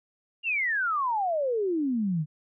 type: exponential sweep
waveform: sine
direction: down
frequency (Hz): 2858 to 144.6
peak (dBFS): -24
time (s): 0.43-2.26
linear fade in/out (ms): 50
effects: none